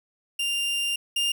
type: tone pair in turn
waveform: 40% pulse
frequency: 2794 / 2807 Hz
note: F7 / F7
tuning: 0 / +8 cents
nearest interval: unison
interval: 8 cents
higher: second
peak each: -23 / -21 dBFS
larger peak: second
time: 0.39-0.96 / 1.16-1.32 s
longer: first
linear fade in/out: 5 ms
effects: none